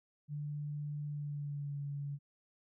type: tone with pitch glide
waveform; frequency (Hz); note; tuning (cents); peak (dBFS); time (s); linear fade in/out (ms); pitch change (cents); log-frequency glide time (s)
sine; 147.3 to 142.53; D3 to C#3; +6 to +49; -37; 0.28-2.19; 50; -57; 1.07-1.78
effects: none